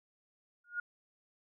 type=tone with exponential growth; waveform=sine; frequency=1432 Hz; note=F6; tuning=43 cents sharp; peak=-30 dBFS; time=0.64-0.8 s; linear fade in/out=5 ms; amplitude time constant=33 ms; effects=none